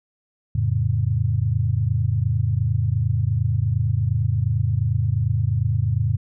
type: chord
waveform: sine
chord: F augmented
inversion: none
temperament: equal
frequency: 87.31 / 110 / 138.59 Hz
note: F2 / A2 / C#3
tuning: 0 / 0 / 0 cents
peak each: -24 / -20 / -24 dBFS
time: 0.55-6.17 s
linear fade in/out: 5 ms
effects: none